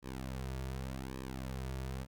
sawtooth tone with flanger, 65.41 Hz, C2, in tune, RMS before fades -41 dBFS, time 0.02-2.07 s, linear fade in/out 50 ms, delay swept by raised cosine 1.4 to 3.9 ms, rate 0.86 Hz, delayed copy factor -1, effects none

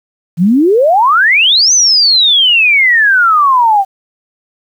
sine exponential two-way sweep, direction up then down, 159.2 to 6272 to 761 Hz, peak -5 dBFS, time 0.37-3.85 s, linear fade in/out 50 ms, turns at 1.73 s, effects 7-bit

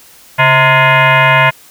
sine tone with frequency modulation, 529 Hz, C5, 19 cents sharp, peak -5 dBFS, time 0.38-1.51 s, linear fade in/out 20 ms, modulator 391 Hz, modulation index 5.2, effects white hiss -41 dBFS RMS until 1.7 s

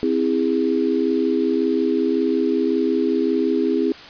sine chord, C augmented, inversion none, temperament just, 261.6 / 327 / 408.8 Hz, C4 / E4 / G#4, 0 / -14 / -27 cents, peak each -21 dBFS, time 0.03-3.92 s, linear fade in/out 0 ms, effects white hiss -39 dBFS RMS until 4.09 s + resampled to 11025 Hz

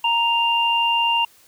sine tone pair together, 932.3 / 2794 Hz, A#5 / F7, 0 / 0 cents, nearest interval octave + perfect fifth, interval 1900 cents, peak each -19 dBFS, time 0.04-1.25 s, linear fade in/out 5 ms, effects white hiss -53 dBFS RMS until 1.47 s

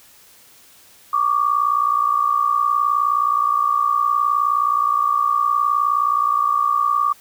sine tone pair together, 1132.7 / 1192 Hz, C#6 / D6, +37 / +25 cents, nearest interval minor second, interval 88 cents, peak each -18 dBFS, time 1.13-7.13 s, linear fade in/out 5 ms, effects white hiss -49 dBFS RMS until 7.2 s

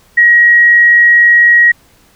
sine tone, 1898 Hz, A#6, 31 cents sharp, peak -3 dBFS, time 0.17-1.72 s, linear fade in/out 10 ms, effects pink hiss -48 dBFS RMS until 2.15 s

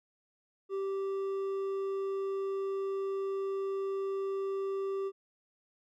sine tone with hard clipping, 390 Hz, G4, 9 cents flat, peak -33 dBFS, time 0.69-5.12 s, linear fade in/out 50 ms, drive 5 dB, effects none

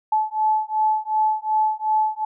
sine beating tone pair, 863 / 865.7 Hz, A5 / A5, -34 / -28 cents, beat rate 2.7 Hz, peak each -21 dBFS, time 0.12-2.25 s, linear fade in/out 5 ms, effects none

